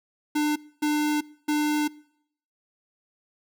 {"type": "tone bursts at uneven times", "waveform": "square", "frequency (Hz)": 299.4, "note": "D4", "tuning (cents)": 33, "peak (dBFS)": -22, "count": 3, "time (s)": [[0.35, 0.56], [0.82, 1.21], [1.48, 1.88]], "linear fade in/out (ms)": 10, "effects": ["noise-tail reverb RT60 0.7 s tail -23 dB re dry"]}